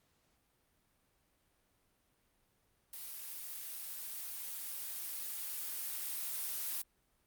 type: noise with level ramp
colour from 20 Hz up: blue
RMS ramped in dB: -46 to -38 dBFS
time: 2.93-6.82 s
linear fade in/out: 5 ms
effects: pink hiss -75 dBFS RMS until 7.26 s + Opus 48 kbps